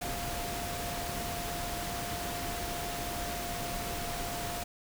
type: tone in noise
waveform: sine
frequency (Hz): 698.5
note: F5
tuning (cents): 0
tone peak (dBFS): -39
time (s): 0.01-4.64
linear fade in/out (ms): 10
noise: pink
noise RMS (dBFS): -37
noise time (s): 0.01-4.64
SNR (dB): -5
effects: none